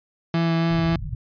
35% pulse tone with vibrato, 165.9 Hz, E3, 11 cents sharp, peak -17 dBFS, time 0.34-0.96 s, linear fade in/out 2 ms, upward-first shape sine, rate 3.5 Hz, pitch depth 10 cents each way
white low-pass noise, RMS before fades -31 dBFS, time 0.7-1.15 s, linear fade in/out 2 ms, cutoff 150 Hz, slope 48 dB/octave
effects resampled to 11025 Hz

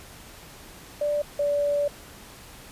sine tone pair in turn, 587.3 / 578.2 Hz, D5 / D5, 0 / -27 cents, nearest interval unison, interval 27 cents, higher first, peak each -22 / -21 dBFS, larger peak second, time 1.01-1.22 / 1.39-1.88 s, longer second, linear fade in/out 5 ms, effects pink hiss -46 dBFS RMS until 2.71 s + resampled to 32000 Hz

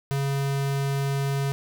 square tone, 138.59 Hz, C#3, in tune, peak -24 dBFS, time 0.11-1.52 s, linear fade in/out 0 ms, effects none

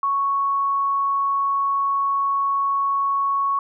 sine tone, 1108.7 Hz, C#6, in tune, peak -18 dBFS, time 0.03-3.59 s, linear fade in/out 2 ms, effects none

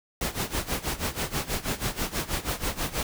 pink noise with tremolo, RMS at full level -27 dBFS, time 0.21-3.03 s, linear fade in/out 2 ms, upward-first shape sine, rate 6.2 Hz, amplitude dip 85%, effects none

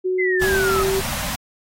sine tone with pitch glide, 370 to 385.9 Hz, F#4 to G4, 0 to -27 cents, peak -18 dBFS, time 0.04-1.01 s, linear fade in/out 20 ms, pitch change +73 cents, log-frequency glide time 0.42-0.48 s
sine exponential sweep, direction down, 2093 to 1244.5 Hz, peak -20 dBFS, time 0.18-0.84 s, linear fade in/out 20 ms
pink band-stop noise, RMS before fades -26 dBFS, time 0.41-1.36 s, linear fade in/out 10 ms, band 260 to 560 Hz, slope 48 dB/octave
effects AAC 48 kbps

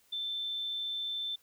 sine tone, 3543 Hz, A7, 11 cents sharp, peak -33 dBFS, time 0.12-1.36 s, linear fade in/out 10 ms, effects white hiss -67 dBFS RMS until 1.42 s

